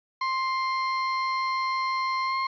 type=tone with pitch glide; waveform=35% pulse; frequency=1051 to 1062 Hz; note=C6 to C6; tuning=+7 to +25 cents; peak=-23 dBFS; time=0.21-2.47 s; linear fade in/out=5 ms; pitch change=+18 cents; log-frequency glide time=2.24-2.36 s; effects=resampled to 11025 Hz + 10-bit